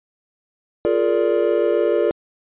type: chord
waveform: triangle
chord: Bb dominant seventh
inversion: second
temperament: just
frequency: 349.6 / 419.5 / 466.2 / 582.7 Hz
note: F4 / Ab4 / Bb4 / D5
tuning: +2 / +17 / 0 / -14 cents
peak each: -19 dBFS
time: 0.85-2.11 s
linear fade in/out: 0 ms
effects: resampled to 8000 Hz